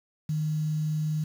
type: tone with quantisation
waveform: sine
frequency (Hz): 154.1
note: D#3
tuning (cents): -16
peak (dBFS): -25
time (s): 0.29-1.24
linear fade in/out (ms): 5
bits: 8
effects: none